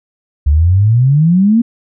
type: exponential sweep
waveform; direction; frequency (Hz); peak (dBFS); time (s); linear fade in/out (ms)
sine; up; 69.2 to 240; -6; 0.46-1.62; 10
effects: none